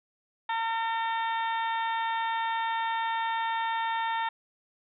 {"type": "harmonic tone with a mistuned harmonic", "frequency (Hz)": 454.3, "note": "A#4", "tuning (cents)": -45, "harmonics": [2, 3, 4, 5, 6, 7, 8], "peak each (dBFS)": [-28, -38, -35, -43, -47, -47, -42], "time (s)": [0.49, 4.29], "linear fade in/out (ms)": 5, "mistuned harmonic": 7, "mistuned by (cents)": -18, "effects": []}